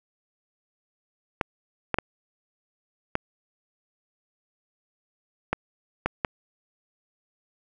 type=clicks; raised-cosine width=0.5 ms; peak=-8 dBFS; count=7; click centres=1.412 / 1.943 / 1.986 / 3.154 / 5.53 / 6.06 / 6.248 s; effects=none